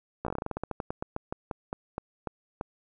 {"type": "slowing click train", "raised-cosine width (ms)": 1, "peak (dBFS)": -18, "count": 23, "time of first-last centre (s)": [0.25, 2.611], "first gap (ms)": 15, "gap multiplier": 1.16, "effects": []}